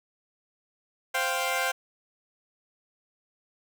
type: chord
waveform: 15% pulse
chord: C suspended fourth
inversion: none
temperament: equal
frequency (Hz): 523.3 / 698.5 / 784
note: C5 / F5 / G5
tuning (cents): 0 / 0 / 0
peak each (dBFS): -24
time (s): 1.14-1.72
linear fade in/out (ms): 10
effects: none